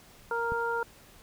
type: harmonic tone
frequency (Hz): 466.2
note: A#4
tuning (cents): 0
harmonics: 1 / 2 / 3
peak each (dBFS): -32 / -32 / -32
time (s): 0.31-0.83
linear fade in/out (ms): 2
type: click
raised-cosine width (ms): 5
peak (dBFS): -25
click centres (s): 0.521
effects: pink hiss -55 dBFS RMS until 1.22 s